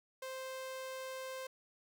sawtooth tone, 523 Hz, C5, 1 cent flat, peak -38 dBFS, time 0.22-1.47 s, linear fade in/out 5 ms, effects none

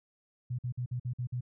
sine tone bursts, 123.47 Hz, B2, in tune, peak -31 dBFS, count 7, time 0.5-1.409 s, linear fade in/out 10 ms, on 87 ms, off 50 ms, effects none

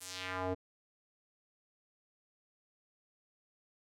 square tone with band-pass filter sweep, 92.7 Hz, F#2, 4 cents sharp, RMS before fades -39 dBFS, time 0-0.55 s, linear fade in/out 20 ms, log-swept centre 11000 to 420 Hz, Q 1.5, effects none

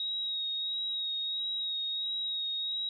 sine tone with vibrato, 3788 Hz, A#7, 27 cents sharp, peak -31 dBFS, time 0-2.89 s, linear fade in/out 2 ms, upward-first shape sine, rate 1.5 Hz, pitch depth 24 cents each way, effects none

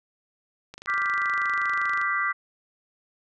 click train, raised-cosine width 0.2 ms, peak -23 dBFS, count 33, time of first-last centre 0.74-2.015 s, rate 25.1 Hz
sine chord, G dominant seventh, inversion second, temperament equal, 1174.7 / 1396.9 / 1568 / 1975.5 Hz, D6 / F6 / G6 / B6, 0 / 0 / 0 / 0 cents, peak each -27 / -31 / -30 / -27 dBFS, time 0.87-2.33 s, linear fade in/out 20 ms
effects none

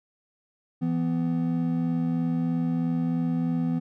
triangle tone pair together, 166.8 / 249.9 Hz, E3 / B3, +21 / +21 cents, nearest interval perfect fifth, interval 700 cents, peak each -24 dBFS, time 0.81-3.8 s, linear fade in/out 20 ms, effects none

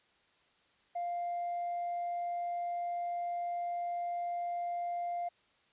triangle tone with hard clipping, 698.5 Hz, F5, in tune, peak -33 dBFS, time 0.95-5.29 s, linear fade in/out 10 ms, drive 2 dB, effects white hiss -69 dBFS RMS until 5.72 s + resampled to 8000 Hz

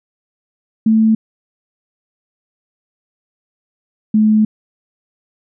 sine tone pair in turn, 220.6 / 215.4 Hz, A3 / A3, +5 / -37 cents, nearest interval unison, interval 42 cents, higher first, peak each -8 dBFS, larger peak neither, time 0.86-1.15 / 4.14-4.45 s, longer second, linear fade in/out 5 ms, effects none

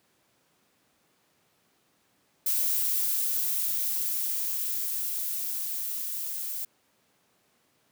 violet noise with level ramp, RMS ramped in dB -26 to -34 dBFS, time 2.46-6.65 s, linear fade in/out 5 ms, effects pink hiss -68 dBFS RMS until 7.91 s + high-pass 150 Hz 12 dB/octave

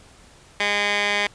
15% pulse tone with band-pass filter, 204.7 Hz, G#3, 25 cents flat, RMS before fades -22 dBFS, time 0.6-1.27 s, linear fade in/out 2 ms, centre 2400 Hz, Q 1.6, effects pink hiss -50 dBFS RMS until 1.34 s + resampled to 22050 Hz

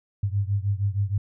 sine beating tone pair, 98 / 104.4 Hz, G2 / G#2, 0 / +10 cents, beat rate 6.4 Hz, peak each -24 / -26 dBFS, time 0.23-1.18 s, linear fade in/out 5 ms, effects none

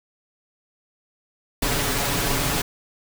pink noise with comb filter, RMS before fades -23 dBFS, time 1.62-2.62 s, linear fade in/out 5 ms, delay 7.1 ms, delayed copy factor +0.6, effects none

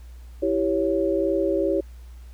sine chord, C# diminished, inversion first, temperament equal, 329.6 / 392 / 554.4 Hz, E4 / G4 / C#5, 0 / 0 / 0 cents, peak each -24 dBFS, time 0.42-1.81 s, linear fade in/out 10 ms, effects added 60 Hz sine -39 dBFS peak until 2.33 s + pink hiss -58 dBFS RMS until 2.33 s

